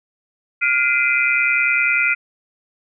sine tone cluster, 1416 / 2055 / 2366 / 2496 Hz, F6 / C7 / D7 / D#7, +23 / -32 / +12 / +5 cents, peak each -20 dBFS, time 0.61-2.15 s, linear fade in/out 20 ms, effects none

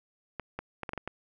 clicks, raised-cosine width 0.5 ms, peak -20 dBFS, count 7, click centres 0.397 / 0.59 / 0.833 / 0.892 / 0.934 / 0.977 / 1.076 s, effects none

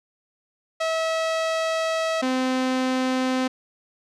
sawtooth tone pair in turn, 647 / 258 Hz, E5 / C4, -32 / -24 cents, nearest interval octave + major third, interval 1592 cents, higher first, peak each -18 / -17 dBFS, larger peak second, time 0.8-2.22 / 2.22-3.48 s, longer first, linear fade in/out 10 ms, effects low-pass 6000 Hz 12 dB/octave

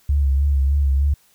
sine tone with vibrato, 69.7 Hz, C#2, 10 cents sharp, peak -14 dBFS, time 0.09-1.14 s, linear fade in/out 5 ms, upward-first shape sine, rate 3.3 Hz, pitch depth 53 cents each way, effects white hiss -57 dBFS RMS until 1.34 s

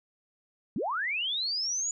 sine linear sweep, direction up, 155.56 to 6950 Hz, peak -28 dBFS, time 0.76-1.91 s, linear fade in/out 2 ms, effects none

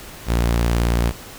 sawtooth tone, 58.27 Hz, A#1, in tune, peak -12 dBFS, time 0.26-1.13 s, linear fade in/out 50 ms, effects pink hiss -38 dBFS RMS until 1.38 s

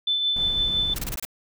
sine tone with tremolo, 3520 Hz, A7, in tune, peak -19 dBFS, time 0.07-0.94 s, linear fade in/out 5 ms, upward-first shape triangle, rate 5.9 Hz, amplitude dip 40%
brown noise, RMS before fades -33 dBFS, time 0.36-1.16 s, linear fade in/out 2 ms
white noise bursts, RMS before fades -31 dBFS, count 6, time 0.96-1.251 s, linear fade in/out 2 ms, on 26 ms, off 27 ms
effects none

